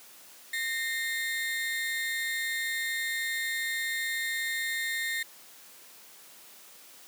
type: tone pair together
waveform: 35% pulse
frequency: 1836.4 / 2100 Hz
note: A#6 / C7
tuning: -26 / +6 cents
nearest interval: major second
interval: 232 cents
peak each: -29 / -34 dBFS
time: 0.53-5.23 s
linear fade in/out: 5 ms
effects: white hiss -52 dBFS RMS until 7.07 s + high-pass 200 Hz 12 dB/octave